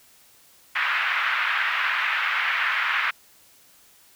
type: band-pass noise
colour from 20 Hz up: pink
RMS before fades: -24 dBFS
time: 0.75-3.11 s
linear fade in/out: 10 ms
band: 1300 to 2500 Hz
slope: 24 dB/octave
effects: white hiss -55 dBFS RMS until 4.15 s